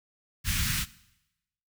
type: band-stop noise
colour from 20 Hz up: pink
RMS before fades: -28 dBFS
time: 0.44-0.86 s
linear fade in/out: 50 ms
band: 190 to 1500 Hz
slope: 24 dB/octave
effects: noise-tail reverb RT60 0.9 s tail -19 dB re dry